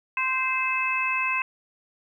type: harmonic tone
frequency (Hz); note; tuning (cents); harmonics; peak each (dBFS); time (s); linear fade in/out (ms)
520; C5; -11; 2 / 3 / 4 / 5; -28 / -34 / -31 / -25; 0.17-1.42; 2
effects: 10-bit